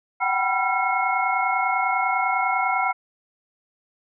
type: tone cluster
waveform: sine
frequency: 748 / 778 / 976 / 1362 / 2170 Hz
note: F#5 / G5 / B5 / F6 / C#7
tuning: +19 / -13 / -21 / -44 / -37 cents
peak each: -26 dBFS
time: 0.2-2.93 s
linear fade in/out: 20 ms
effects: none